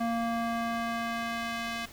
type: tone with band-pass filter sweep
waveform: square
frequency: 231.5 Hz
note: A#3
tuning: 12 cents flat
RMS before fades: -32 dBFS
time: 0-1.86 s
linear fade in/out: 10 ms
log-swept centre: 680 to 2600 Hz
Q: 0.76
effects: pink hiss -50 dBFS RMS until 1.92 s